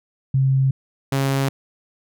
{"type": "tone pair in turn", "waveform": ["sine", "sawtooth"], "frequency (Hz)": [133.8, 136.45], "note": ["C3", "C#3"], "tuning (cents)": [39, -27], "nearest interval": "unison", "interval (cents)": 34, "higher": "second", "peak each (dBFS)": -14, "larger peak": "neither", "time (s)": [[0.34, 0.71], [1.12, 1.49]], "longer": "neither", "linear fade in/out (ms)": 5, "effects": []}